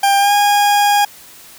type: tone with pitch glide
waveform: 40% pulse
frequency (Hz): 796 to 819.3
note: G5 to G#5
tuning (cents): +26 to -24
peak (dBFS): -9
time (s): 0.03-1.05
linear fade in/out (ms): 5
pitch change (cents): +50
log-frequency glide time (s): 0.18-0.33
effects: white hiss -40 dBFS RMS until 1.58 s